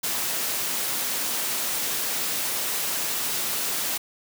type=high-pass noise; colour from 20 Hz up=white; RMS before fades=-27 dBFS; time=0.03-3.98 s; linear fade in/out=10 ms; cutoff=150 Hz; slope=12 dB/octave; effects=none